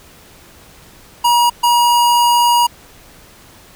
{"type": "tone bursts at uneven times", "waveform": "square", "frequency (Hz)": 956, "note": "A#5", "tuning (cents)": 43, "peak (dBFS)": -10, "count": 2, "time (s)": [[1.24, 1.5], [1.63, 2.67]], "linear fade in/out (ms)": 10, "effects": ["pink hiss -43 dBFS RMS until 3.75 s"]}